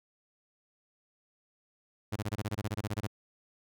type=tone bursts; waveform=sawtooth; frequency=105 Hz; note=G#2; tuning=19 cents sharp; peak=-27 dBFS; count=15; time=2.12-3.072 s; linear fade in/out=10 ms; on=42 ms; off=23 ms; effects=none